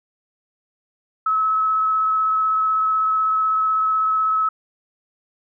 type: tone with vibrato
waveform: sine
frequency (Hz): 1292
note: E6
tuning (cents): -35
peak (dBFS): -16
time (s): 1.26-4.49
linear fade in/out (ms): 5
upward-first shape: square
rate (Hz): 16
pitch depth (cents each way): 8
effects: none